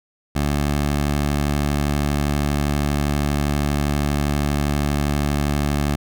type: tone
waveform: 15% pulse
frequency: 72.5 Hz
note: D2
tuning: 22 cents flat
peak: -12 dBFS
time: 0.35-5.96 s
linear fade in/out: 10 ms
effects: none